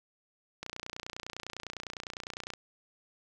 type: click train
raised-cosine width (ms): 0.2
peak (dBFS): -21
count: 58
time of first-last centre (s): 0.63-2.536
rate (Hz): 29.9
effects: none